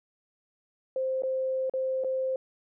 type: tone with dropouts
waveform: sine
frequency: 523.3 Hz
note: C5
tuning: in tune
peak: -26 dBFS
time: 0.96-2.36 s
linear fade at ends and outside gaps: 2 ms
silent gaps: 1.222-1.234 / 1.697-1.737 / 2.038-2.045 s
effects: none